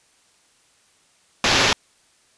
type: noise with sample-and-hold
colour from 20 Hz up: violet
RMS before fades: -17 dBFS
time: 1.44-1.73 s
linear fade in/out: 2 ms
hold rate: 8820 Hz
effects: white hiss -59 dBFS RMS until 2.37 s + resampled to 22050 Hz